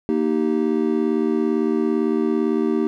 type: chord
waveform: triangle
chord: Eb major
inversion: second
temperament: just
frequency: 233.3 / 311.1 / 388.9 Hz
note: Bb3 / Eb4 / G4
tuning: +2 / 0 / -14 cents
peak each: -20 dBFS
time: 0.09-2.87 s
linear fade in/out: 0 ms
effects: none